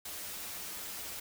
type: noise with comb filter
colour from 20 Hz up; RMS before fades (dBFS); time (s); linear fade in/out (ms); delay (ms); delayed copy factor
white; -42; 0.05-1.2; 5; 7.7; -0.6
effects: none